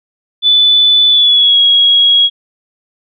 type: tone with pitch glide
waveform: sine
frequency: 3488 to 3311 Hz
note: A7 to G#7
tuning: -16 to -6 cents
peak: -5 dBFS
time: 0.42-2.3 s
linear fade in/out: 50 ms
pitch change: -90 cents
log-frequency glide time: 1.09-1.58 s
effects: none